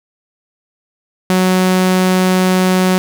sawtooth tone, 185 Hz, F#3, in tune, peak -6 dBFS, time 1.3-2.98 s, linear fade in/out 0 ms, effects none

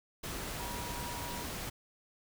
sine tone in noise, 960 Hz, B5, 49 cents flat, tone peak -44 dBFS, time 0.59-1.44 s, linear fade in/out 10 ms, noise pink, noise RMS -40 dBFS, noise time 0.23-1.7 s, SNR -7 dB, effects none

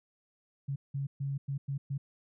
sine tone bursts at uneven times, 138.59 Hz, C#3, in tune, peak -31 dBFS, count 6, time 0.68-0.76 / 0.94-1.07 / 1.2-1.38 / 1.48-1.58 / 1.68-1.78 / 1.9-1.98 s, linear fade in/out 10 ms, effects none

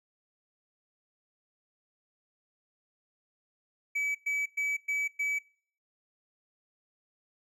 triangle tone bursts, 2289 Hz, D7, 45 cents flat, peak -26 dBFS, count 5, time 3.95-5.39 s, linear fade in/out 10 ms, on 200 ms, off 110 ms, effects noise-tail reverb RT60 0.5 s tail -23 dB re dry

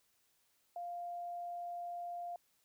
sine tone, 698.5 Hz, F5, in tune, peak -40 dBFS, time 0.76-2.36 s, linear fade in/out 2 ms, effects white hiss -75 dBFS RMS until 2.64 s

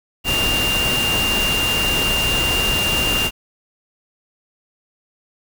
sine tone in noise, 2794 Hz, F7, in tune, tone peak -18 dBFS, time 0.24-3.31 s, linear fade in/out 50 ms, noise pink, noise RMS -22 dBFS, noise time 0.24-3.31 s, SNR +1 dB, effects none

